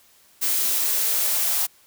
blue noise with high-pass filter sweep, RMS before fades -22 dBFS, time 0.41-1.67 s, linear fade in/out 20 ms, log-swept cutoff 270 to 750 Hz, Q 2.8, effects white hiss -56 dBFS RMS until 1.86 s

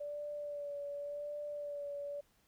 sine tone with vibrato, 580 Hz, D5, 22 cents flat, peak -39 dBFS, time 0-2.21 s, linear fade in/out 10 ms, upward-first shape sine, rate 0.89 Hz, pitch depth 25 cents each way, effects pink hiss -72 dBFS RMS until 2.47 s

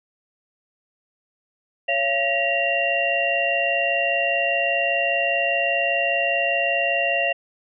sine tone cluster, 557 / 682 / 1913 / 2767 Hz, C#5 / F5 / A#6 / F7, +8 / -41 / +44 / -17 cents, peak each -26 / -24 / -27 / -22 dBFS, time 1.88-7.33 s, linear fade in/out 10 ms, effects none

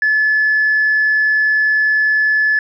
sine tone, 1725 Hz, A6, 35 cents flat, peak -10 dBFS, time 0.02-2.59 s, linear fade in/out 2 ms, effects tanh soft clip ceiling -7 dBFS

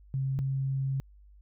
sine tone pair in turn, 134.4 / 134.99 Hz, C3 / C#3, +47 / -46 cents, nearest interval unison, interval 7 cents, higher second, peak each -27 dBFS, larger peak neither, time 0.14-0.39 / 0.39-1 s, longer second, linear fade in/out 0 ms, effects added 50 Hz sine -52 dBFS peak until 1.41 s

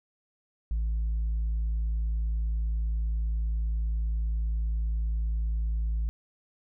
sine tone with tanh clipping, 55 Hz, A1, in tune, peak -26 dBFS, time 0.71-6.09 s, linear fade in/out 0 ms, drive 1 dB, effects none

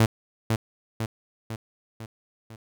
sawtooth tone with echo, 112 Hz, A2, 31 cents sharp, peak -12 dBFS, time 0-0.06 s, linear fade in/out 5 ms, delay 500 ms, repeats 5, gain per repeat -5 dB, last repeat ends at 2.56 s, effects none

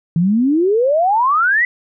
sine exponential sweep, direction up, 160 to 2020 Hz, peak -11 dBFS, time 0.16-1.65 s, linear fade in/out 2 ms, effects none

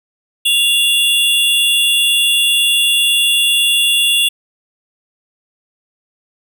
square tone pair together, 2790 / 3432 Hz, F7 / A7, -2 / -44 cents, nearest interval major third, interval 358 cents, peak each -14 dBFS, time 0.45-4.29 s, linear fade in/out 10 ms, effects none

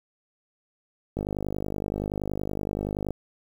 click train, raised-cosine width 2 ms, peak -16 dBFS, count 99, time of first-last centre 1.17-3.107 s, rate 50.6 Hz, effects 8-bit

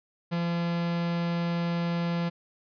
45% pulse tone, 170.9 Hz, F3, 37 cents flat, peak -26 dBFS, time 0.31-2.3 s, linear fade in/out 20 ms, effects resampled to 11025 Hz

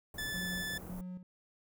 pink band-stop noise, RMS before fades -47 dBFS, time 0.14-1.01 s, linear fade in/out 2 ms, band 840 to 15000 Hz, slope 12 dB/octave
sawtooth tone with vibrato, 1743 Hz, A6, 17 cents flat, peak -33 dBFS, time 0.18-0.78 s, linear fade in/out 5 ms, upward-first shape triangle, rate 19 Hz, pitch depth 8 cents each way
triangle tone with tremolo, 181.8 Hz, F#3, 30 cents flat, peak -38 dBFS, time 0.34-1.23 s, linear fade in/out 2 ms, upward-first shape square, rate 1.8 Hz, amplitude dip 65%
effects none

